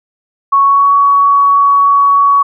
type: tone with pitch glide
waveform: sine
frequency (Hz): 1108.7 to 1124.2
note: C#6 to C#6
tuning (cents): 0 to +24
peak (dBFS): -5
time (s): 0.52-2.43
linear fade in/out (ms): 10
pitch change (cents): +24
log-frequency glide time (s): 0.63-0.9
effects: none